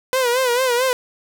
sawtooth tone with vibrato, 500 Hz, B4, 21 cents sharp, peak -12 dBFS, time 0.13-0.93 s, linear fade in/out 0 ms, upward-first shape sine, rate 4.5 Hz, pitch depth 92 cents each way, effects none

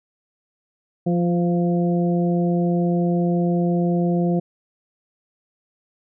harmonic tone with a mistuned harmonic, 174.2 Hz, F3, 4 cents flat, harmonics 1 / 2 / 3 / 4, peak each -18 / -24 / -28 / -30 dBFS, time 1.06-4.4 s, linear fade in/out 10 ms, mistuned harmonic 3, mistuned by -18 cents, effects none

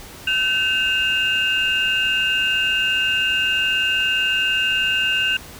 sine tone cluster, 1533 / 2578 / 2798 Hz, G6 / E7 / F7, -39 / -39 / +3 cents, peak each -21 / -24 / -18 dBFS, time 0.27-5.37 s, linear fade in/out 5 ms, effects tanh soft clip ceiling -11 dBFS + pink hiss -39 dBFS RMS until 5.59 s

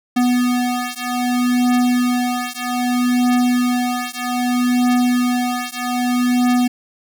square beating tone pair, 246.6 / 247.23 Hz, B3 / B3, -2 / +2 cents, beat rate 0.63 Hz, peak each -19 dBFS, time 0.16-6.68 s, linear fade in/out 10 ms, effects none

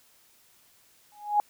sine tone with exponential growth, 830.6 Hz, G#5, in tune, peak -16 dBFS, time 1.12-1.4 s, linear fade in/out 1 ms, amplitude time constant 59 ms, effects white hiss -61 dBFS RMS until 1.49 s

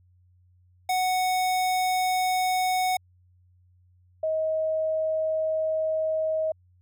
square / sine tone pair in turn, 740 / 632.4 Hz, F#5 / D#5, 0 / +28 cents, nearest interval minor third, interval 272 cents, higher first, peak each -23 dBFS, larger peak neither, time 0.89-2.97 / 4.23-6.52 s, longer second, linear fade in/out 5 ms, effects added 90 Hz sine -57 dBFS peak until 6.81 s

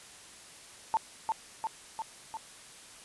sine tone with echo, 889 Hz, A5, 18 cents sharp, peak -23 dBFS, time 0.94-0.97 s, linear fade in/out 0 ms, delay 350 ms, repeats 4, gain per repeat -3 dB, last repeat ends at 2.37 s, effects white hiss -51 dBFS RMS until 3.04 s + resampled to 24000 Hz

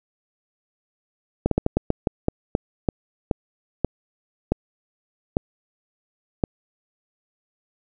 slowing click train, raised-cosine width 2 ms, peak -5 dBFS, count 15, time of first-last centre 1.46-6.438 s, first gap 53 ms, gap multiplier 1.26, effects none

